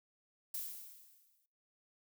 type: noise with exponential decay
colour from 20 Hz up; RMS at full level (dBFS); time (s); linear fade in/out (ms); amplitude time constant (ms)
violet; -39; 0.54-1.46; 5; 200
effects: noise-tail reverb RT60 0.4 s tail -21 dB re dry